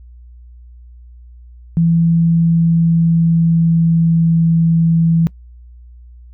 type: tone with pitch glide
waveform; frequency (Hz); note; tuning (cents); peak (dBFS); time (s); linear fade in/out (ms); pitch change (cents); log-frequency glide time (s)
sine; 166.7 to 165.07; E3 to E3; +20 to +3; -9; 1.77-5.27; 0; -17; 2.02-4.42
effects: noise-tail reverb RT60 0.1 s tail -23 dB re dry + added 60 Hz sine -36 dBFS peak until 6.33 s